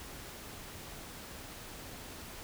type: silence
effects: pink hiss -47 dBFS RMS until 2.43 s